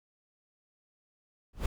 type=noise with exponential growth; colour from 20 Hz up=brown; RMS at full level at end=-22 dBFS; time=1.53-1.66 s; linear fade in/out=5 ms; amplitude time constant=28 ms; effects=none